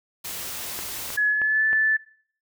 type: noise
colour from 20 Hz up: white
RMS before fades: -33 dBFS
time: 0.24-1.17 s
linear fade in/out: 10 ms
type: click train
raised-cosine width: 0.5 ms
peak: -20 dBFS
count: 4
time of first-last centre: 0.79-1.73 s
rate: 3.19 Hz
type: tone with pitch glide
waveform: sine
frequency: 1696 to 1750.7 Hz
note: G#6 to A6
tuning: +36 to -9 cents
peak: -18 dBFS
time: 1.17-1.97 s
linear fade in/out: 10 ms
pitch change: +55 cents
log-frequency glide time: 1.28-1.65 s
effects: noise-tail reverb RT60 0.5 s tail -17 dB re dry